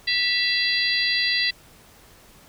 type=harmonic tone with a mistuned harmonic; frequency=674 Hz; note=E5; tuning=38 cents sharp; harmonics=3 / 4 / 5 / 6 / 7; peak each=-24 / -28 / -29 / -26 / -25 dBFS; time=0.07-1.51 s; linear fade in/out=10 ms; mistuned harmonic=3; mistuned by=-49 cents; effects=pink hiss -51 dBFS RMS until 2.48 s